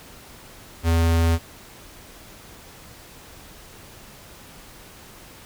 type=tone; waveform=square; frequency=83 Hz; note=E2; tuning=12 cents sharp; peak=-17 dBFS; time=0.83-1.39 s; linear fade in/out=50 ms; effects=pink hiss -45 dBFS RMS until 5.45 s